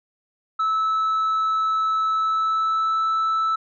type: tone with pitch glide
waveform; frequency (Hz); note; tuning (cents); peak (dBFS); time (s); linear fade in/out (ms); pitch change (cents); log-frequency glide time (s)
sine; 1305 to 1315.6; E6 to E6; -18 to -4; -16; 0.59-3.56; 10; +14; 2.11-3.04
effects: tanh soft clip ceiling -18 dBFS